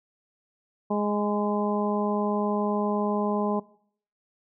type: harmonic tone with a mistuned harmonic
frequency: 207.7 Hz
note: G#3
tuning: in tune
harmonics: 1 / 2 / 3 / 4 / 5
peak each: -26 / -29 / -31 / -32 / -33 dBFS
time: 0.9-3.6 s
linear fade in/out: 10 ms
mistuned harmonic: 5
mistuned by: -20 cents
effects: noise-tail reverb RT60 0.6 s tail -21 dB re dry